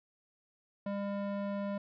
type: tone with band-pass filter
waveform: square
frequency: 200.9 Hz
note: G3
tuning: 43 cents sharp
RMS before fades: -36 dBFS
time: 0.86-1.78 s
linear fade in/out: 5 ms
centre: 510 Hz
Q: 0.91
effects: resampled to 11025 Hz